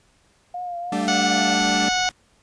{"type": "tone with vibrato", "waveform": "sine", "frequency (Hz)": 706, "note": "F5", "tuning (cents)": 19, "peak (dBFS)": -27, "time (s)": [0.54, 1.55], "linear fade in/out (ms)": 5, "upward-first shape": "triangle", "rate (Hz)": 3.1, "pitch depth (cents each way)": 46}
{"type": "chord", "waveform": "40% pulse", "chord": "G suspended second", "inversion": "none", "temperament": "equal with one note detuned", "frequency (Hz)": [193.97, 220, 293.7], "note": ["G3", "A3", "D4"], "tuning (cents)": [-18, 0, 0], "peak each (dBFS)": -26, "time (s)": [0.92, 1.89], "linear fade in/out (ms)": 5}
{"type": "harmonic tone", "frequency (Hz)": 734, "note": "F#5", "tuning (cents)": -14, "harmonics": [1, 2, 3, 4, 5, 6, 7, 8, 9], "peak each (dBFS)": [-23, -26, -28, -29, -30, -31, -31, -32, -33], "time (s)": [1.08, 2.09], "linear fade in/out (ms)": 0}
{"type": "noise", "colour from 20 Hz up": "pink", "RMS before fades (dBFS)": -43, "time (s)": [1.48, 2.12], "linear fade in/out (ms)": 10}
{"effects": ["pink hiss -60 dBFS RMS until 2.42 s", "resampled to 22050 Hz"]}